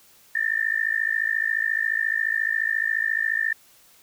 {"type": "tone with amplitude modulation", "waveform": "sine", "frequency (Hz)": 1794, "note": "A6", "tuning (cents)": 33, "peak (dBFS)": -17, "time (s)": [0.35, 3.53], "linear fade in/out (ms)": 5, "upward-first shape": "sine", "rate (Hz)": 54.3, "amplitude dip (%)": 95, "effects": ["white hiss -55 dBFS RMS until 4.02 s"]}